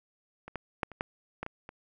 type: clicks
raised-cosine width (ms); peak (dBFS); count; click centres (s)
0.5; -28 / -20 / -14 / -30 / -15 / -20 / -22 / -28; 8; 0.48 / 0.557 / 0.832 / 0.917 / 1.009 / 1.43 / 1.464 / 1.691
effects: none